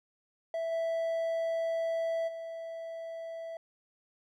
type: tone with level steps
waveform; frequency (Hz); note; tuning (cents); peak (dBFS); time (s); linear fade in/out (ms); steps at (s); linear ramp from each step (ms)
triangle; 659.3; E5; 0; -29 / -27 / -36; 0.54-3.57; 2; 0.71 / 2.27; 20
effects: none